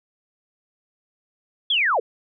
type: linear sweep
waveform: sine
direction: down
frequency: 3476 to 387.9 Hz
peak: -17 dBFS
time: 1.7-2 s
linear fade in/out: 5 ms
effects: none